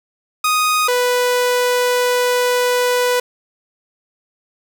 sawtooth tone pair in turn, 1244.5 / 493.9 Hz, D#6 / B4, 0 / 0 cents, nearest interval octave + major third, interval 1600 cents, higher first, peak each -10 dBFS, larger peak neither, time 0.44-0.88 / 0.88-3.2 s, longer second, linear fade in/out 5 ms, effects none

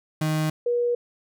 35% pulse / sine tone pair in turn, 155.56 / 481.2 Hz, D#3 / B4, 0 / -45 cents, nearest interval octave + minor sixth, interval 1955 cents, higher second, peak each -20 dBFS, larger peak neither, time 0.21-0.5 / 0.66-0.95 s, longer neither, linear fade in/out 5 ms, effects none

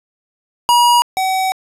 square tone pair in turn, 960 / 758 Hz, B5 / F#5, -49 / +42 cents, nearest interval major third, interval 409 cents, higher first, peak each -9 / -15 dBFS, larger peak first, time 0.69-1.02 / 1.17-1.52 s, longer second, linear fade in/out 0 ms, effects resampled to 32000 Hz + 8-bit

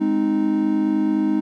triangle chord, Ab major, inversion none, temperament equal, 207.7 / 261.6 / 311.1 Hz, Ab3 / C4 / Eb4, 0 / 0 / 0 cents, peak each -21 / -22 / -17 dBFS, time 0-1.41 s, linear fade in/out 20 ms, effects none

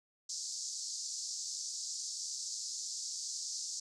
white band-pass noise, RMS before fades -41 dBFS, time 0.29-3.8 s, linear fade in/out 5 ms, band 4600 to 7400 Hz, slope 48 dB/octave, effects none

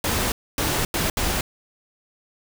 pink noise bursts at uneven times, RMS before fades -23 dBFS, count 4, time 0.04-0.32 / 0.58-0.85 / 0.94-1.1 / 1.17-1.41 s, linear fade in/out 2 ms, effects none

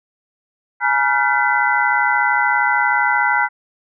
sine tone cluster, 839 / 956 / 1395 / 1528 / 2007 Hz, G#5 / A#5 / F6 / G6 / B6, +17 / +43 / -2 / -45 / +27 cents, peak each -20 dBFS, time 0.8-3.49 s, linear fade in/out 50 ms, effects none

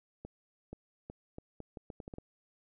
accelerating click train, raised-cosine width 2 ms, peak -30 dBFS, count 11, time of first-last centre 0.25-2.184 s, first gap 480 ms, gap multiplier 0.77, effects none

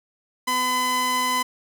sawtooth tone pair together, 251.5 / 1011 Hz, B3 / B5, +32 / +40 cents, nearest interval 2 octaves, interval 2408 cents, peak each -28 / -17 dBFS, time 0.47-1.43 s, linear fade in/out 10 ms, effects none

